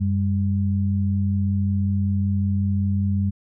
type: tone pair together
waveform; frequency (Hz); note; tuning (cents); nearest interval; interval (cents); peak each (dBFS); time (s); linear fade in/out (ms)
sine; 94.1 / 199.39; F#2 / G3; +30 / +30; octave + minor second; 1300; -20 / -23; 0-3.31; 20
effects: none